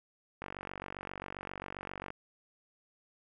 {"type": "click train", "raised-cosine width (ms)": 0.5, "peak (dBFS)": -25, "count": 81, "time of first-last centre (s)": [0.42, 2.104], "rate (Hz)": 47.5, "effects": []}